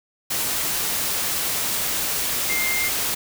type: tone in noise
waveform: sine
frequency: 2107 Hz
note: C7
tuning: 12 cents sharp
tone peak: -23 dBFS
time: 2.49-2.89 s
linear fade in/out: 10 ms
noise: white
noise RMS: -24 dBFS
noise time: 0.3-3.15 s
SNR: -2 dB
effects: none